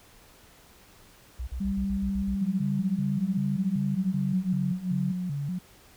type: tone bursts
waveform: sine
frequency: 61.74 Hz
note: B1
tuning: in tune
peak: -30 dBFS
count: 8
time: 1.39-2.356 s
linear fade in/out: 10 ms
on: 84 ms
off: 42 ms
type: tone with pitch glide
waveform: sine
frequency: 196 to 183.93 Hz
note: G3 to F#3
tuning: 0 to -10 cents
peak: -26 dBFS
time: 1.6-5.12 s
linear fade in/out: 10 ms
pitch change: -110 cents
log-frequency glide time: 3.79-4.71 s
type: tone with vibrato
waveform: sine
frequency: 160.5 Hz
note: E3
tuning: 46 cents flat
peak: -28 dBFS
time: 2.41-5.59 s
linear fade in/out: 10 ms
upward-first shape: square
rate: 2.6 Hz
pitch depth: 210 cents each way
effects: pink hiss -55 dBFS RMS until 5.96 s